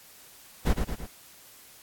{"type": "noise with echo", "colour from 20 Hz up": "brown", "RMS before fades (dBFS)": -21, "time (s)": [0.65, 0.74], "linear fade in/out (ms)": 20, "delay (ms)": 110, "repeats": 3, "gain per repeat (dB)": -5, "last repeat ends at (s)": 1.07, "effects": ["white hiss -52 dBFS RMS until 1.82 s", "AAC 64 kbps"]}